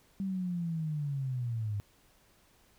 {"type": "linear sweep", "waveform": "sine", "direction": "down", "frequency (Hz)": [196, 100], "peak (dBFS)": -31, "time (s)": [0.2, 1.8], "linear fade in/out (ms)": 0, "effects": ["pink hiss -65 dBFS RMS until 2.78 s"]}